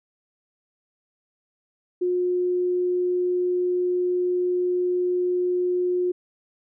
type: tone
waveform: sine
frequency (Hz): 359.4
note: F4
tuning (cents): +50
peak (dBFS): -20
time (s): 2.01-6.12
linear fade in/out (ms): 10
effects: none